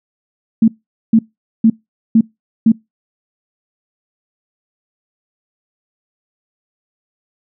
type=tone bursts; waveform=sine; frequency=224.5 Hz; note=A3; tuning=35 cents sharp; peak=-5 dBFS; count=5; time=0.62-2.72 s; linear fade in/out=5 ms; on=60 ms; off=450 ms; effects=noise-tail reverb RT60 0.2 s tail -25 dB re dry